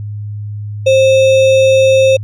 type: tone with sample-and-hold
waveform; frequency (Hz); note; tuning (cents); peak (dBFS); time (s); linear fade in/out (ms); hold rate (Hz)
sine; 530; C5; +22; -5; 0.86-2.17; 10; 3150
effects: added 104 Hz sine -20 dBFS peak until 2.23 s + low-pass 5000 Hz 12 dB/octave